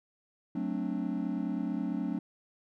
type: chord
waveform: triangle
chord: D dominant seventh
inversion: first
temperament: equal with one note detuned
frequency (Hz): 185 / 220 / 264.4 / 293.7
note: F#3 / A3 / C4 / D4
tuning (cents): 0 / 0 / +18 / 0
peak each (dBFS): -34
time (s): 0.55-2.19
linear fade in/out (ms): 5
effects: none